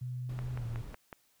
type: tone with pitch glide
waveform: sine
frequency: 124.9 to 115.86 Hz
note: B2 to A#2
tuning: +20 to -10 cents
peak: -35 dBFS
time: 0.01-0.82 s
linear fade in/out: 10 ms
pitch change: -130 cents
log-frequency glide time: 0.56-0.66 s
type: noise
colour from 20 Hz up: brown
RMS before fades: -45 dBFS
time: 0.29-0.95 s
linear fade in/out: 5 ms
type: click train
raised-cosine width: 0.5 ms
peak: -28 dBFS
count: 5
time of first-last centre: 0.39-1.128 s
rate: 5.42 Hz
effects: white hiss -70 dBFS RMS until 1.4 s